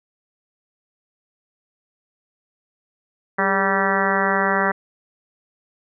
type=harmonic tone with a mistuned harmonic; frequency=194 Hz; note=G3; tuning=18 cents flat; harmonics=1 / 2 / 3 / 4 / 5 / 6 / 7 / 8 / 9 / 10; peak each=-26 / -26 / -26 / -26 / -26 / -26 / -26 / -26 / -26 / -26 dBFS; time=3.38-4.72 s; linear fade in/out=10 ms; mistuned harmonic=2; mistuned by=+63 cents; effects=none